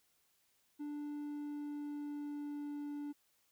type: tone with pitch glide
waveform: triangle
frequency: 293.7 to 291 Hz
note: D4 to D4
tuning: 0 to -16 cents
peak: -38 dBFS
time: 0.79-3.13 s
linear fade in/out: 20 ms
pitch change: -16 cents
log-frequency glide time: 1.04-2.91 s
effects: white hiss -75 dBFS RMS until 3.51 s